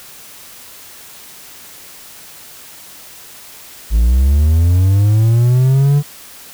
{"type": "linear sweep", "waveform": "triangle", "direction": "up", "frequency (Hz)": [51.91, 146.9], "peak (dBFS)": -6, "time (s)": [3.9, 6.03], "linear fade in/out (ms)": 50, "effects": ["white hiss -37 dBFS RMS until 6.53 s"]}